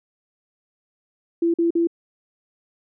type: tone bursts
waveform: sine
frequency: 337.2 Hz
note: E4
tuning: 39 cents sharp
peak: -16 dBFS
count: 3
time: 1.42-1.872 s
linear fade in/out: 5 ms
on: 120 ms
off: 46 ms
effects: none